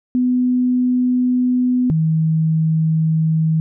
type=tone pair in turn; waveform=sine; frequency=250 / 159.41 Hz; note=B3 / D#3; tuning=+21 / +42 cents; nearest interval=minor sixth; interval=779 cents; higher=first; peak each=-13 dBFS; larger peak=neither; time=0.15-1.9 / 1.9-3.6 s; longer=first; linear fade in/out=0 ms; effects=none